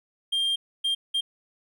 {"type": "tone bursts at uneven times", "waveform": "triangle", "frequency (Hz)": 3196, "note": "G7", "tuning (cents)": 33, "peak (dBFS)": -21, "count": 3, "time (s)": [[0.32, 0.56], [0.84, 0.95], [1.14, 1.21]], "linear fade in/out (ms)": 10, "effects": []}